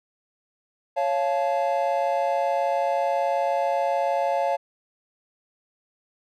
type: chord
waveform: triangle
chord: Db augmented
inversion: none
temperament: just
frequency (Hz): 554.4 / 693 / 866.2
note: Db5 / F5 / A5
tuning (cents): 0 / -14 / -27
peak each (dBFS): -23 / -23 / -25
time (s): 0.96-4.57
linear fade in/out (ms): 20
effects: none